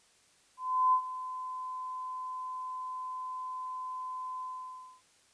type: tone with ADSR envelope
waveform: sine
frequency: 1021 Hz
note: C6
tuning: 43 cents flat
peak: -21 dBFS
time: 0.57-5.02 s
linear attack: 360 ms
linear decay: 80 ms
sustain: -15 dB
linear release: 610 ms
effects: white hiss -65 dBFS RMS until 5.33 s + resampled to 22050 Hz